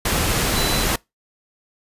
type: tone in noise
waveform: sine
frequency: 4000 Hz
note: B7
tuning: 21 cents sharp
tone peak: -26 dBFS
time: 0.56-0.84 s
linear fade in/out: 5 ms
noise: pink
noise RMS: -20 dBFS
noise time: 0.05-0.96 s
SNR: -9 dB
effects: noise-tail reverb RT60 0.2 s tail -24 dB re dry + resampled to 32000 Hz